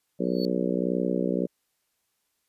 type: harmonic tone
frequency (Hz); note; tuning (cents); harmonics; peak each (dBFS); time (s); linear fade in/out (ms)
61.74; B1; 0; 3 / 4 / 5 / 6 / 7 / 8 / 9; -29 / -30 / -31 / -32 / -32 / -33 / -34; 0.19-1.47; 20
type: tone with exponential growth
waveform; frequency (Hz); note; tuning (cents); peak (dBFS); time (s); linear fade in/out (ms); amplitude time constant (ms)
triangle; 4435; C#8; 0; -30; 0.24-0.45; 0; 45
effects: white hiss -75 dBFS RMS until 2.48 s + resampled to 32000 Hz